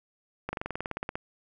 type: slowing click train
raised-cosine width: 0.5 ms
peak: -17 dBFS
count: 14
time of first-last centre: 0.49-1.155 s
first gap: 40 ms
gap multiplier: 1.04
effects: none